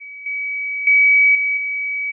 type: tone with level steps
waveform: sine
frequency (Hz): 2275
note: C#7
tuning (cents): +44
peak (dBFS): -32 / -21 / -9 / -16 / -20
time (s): 0-2.12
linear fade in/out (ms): 20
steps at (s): 0.26 / 0.87 / 1.35 / 1.57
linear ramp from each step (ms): 2
effects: none